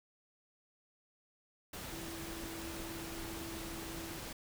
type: tone in noise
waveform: sine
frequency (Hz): 331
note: E4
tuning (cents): +7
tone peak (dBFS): -46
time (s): 1.92-4.19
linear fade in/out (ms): 5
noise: pink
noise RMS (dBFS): -45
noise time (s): 1.73-4.33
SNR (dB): -4
effects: none